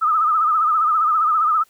sine tone with vibrato, 1261 Hz, D#6, 23 cents sharp, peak -14 dBFS, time 0.01-1.64 s, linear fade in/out 20 ms, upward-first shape sine, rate 15 Hz, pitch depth 85 cents each way, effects white hiss -58 dBFS RMS until 1.69 s

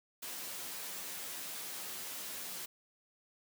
white noise with comb filter, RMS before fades -43 dBFS, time 0.22-2.66 s, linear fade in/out 10 ms, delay 11 ms, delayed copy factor +0.5, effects high-pass 150 Hz 12 dB/octave

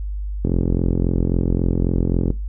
click train, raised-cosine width 3 ms, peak -6 dBFS, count 82, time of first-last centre 0.45-2.304 s, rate 43.7 Hz, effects noise-tail reverb RT60 0.2 s tail -17 dB re dry + added 50 Hz sine -23 dBFS peak until 2.48 s

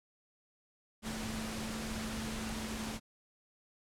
sine tone in noise, 220.3 Hz, A3, 2 cents sharp, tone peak -40 dBFS, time 1.02-3 s, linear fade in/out 50 ms, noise pink, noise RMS -41 dBFS, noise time 1.02-3 s, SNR -2 dB, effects low-pass 10000 Hz 12 dB/octave

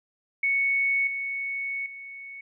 sine tone with level steps, 2217 Hz, C#7, in tune, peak -21 / -28 / -38 dBFS, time 0.43-2.41 s, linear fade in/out 5 ms, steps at 1.07 / 1.86 s, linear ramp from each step 2 ms, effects none

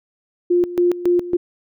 sine tone with tremolo, 352.2 Hz, F4, 15 cents sharp, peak -12 dBFS, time 0.5-1.37 s, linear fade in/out 10 ms, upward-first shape square, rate 3.6 Hz, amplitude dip 80%, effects none

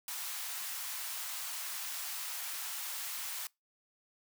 white high-pass noise, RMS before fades -40 dBFS, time 0.08-3.47 s, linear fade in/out 2 ms, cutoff 770 Hz, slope 24 dB/octave, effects noise-tail reverb RT60 0.2 s tail -24 dB re dry

